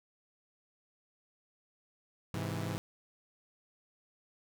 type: chord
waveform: sawtooth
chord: Ab augmented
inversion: none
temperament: equal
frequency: 103.83 / 130.81 / 164.81 Hz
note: Ab2 / C3 / E3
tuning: 0 / 0 / 0 cents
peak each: -34 / -37 / -35 dBFS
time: 2.34-2.78 s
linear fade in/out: 0 ms
effects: none